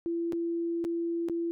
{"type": "tone with dropouts", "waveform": "sine", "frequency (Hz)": 337.5, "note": "E4", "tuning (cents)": 41, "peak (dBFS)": -28, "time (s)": [0.06, 1.51], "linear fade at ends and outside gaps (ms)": 0, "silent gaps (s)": [[0.323, 0.331], [0.842, 0.849], [1.286, 1.297]], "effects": []}